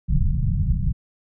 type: low-pass noise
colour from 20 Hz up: pink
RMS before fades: -20 dBFS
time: 0.08-0.93 s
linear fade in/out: 20 ms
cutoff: 180 Hz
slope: 48 dB/octave
effects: none